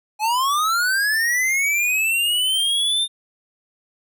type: linear sweep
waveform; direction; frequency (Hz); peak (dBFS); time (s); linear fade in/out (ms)
square; up; 830 to 3632; -18; 0.19-3.08; 50
effects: none